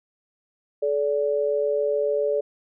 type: tone pair together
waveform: sine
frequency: 430.8 / 578 Hz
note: A4 / D5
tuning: -37 / -28 cents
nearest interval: perfect fourth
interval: 509 cents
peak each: -23 dBFS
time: 0.82-2.41 s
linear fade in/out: 10 ms
effects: none